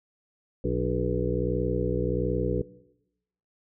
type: harmonic tone with a mistuned harmonic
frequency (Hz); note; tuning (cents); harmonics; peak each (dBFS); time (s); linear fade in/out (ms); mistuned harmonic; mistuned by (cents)
61.4; B1; -9; 1 / 2 / 3 / 5 / 6 / 7 / 8; -32 / -32 / -32 / -32 / -32 / -32 / -32; 0.64-2.62; 5; 5; -83
effects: noise-tail reverb RT60 0.9 s tail -19 dB re dry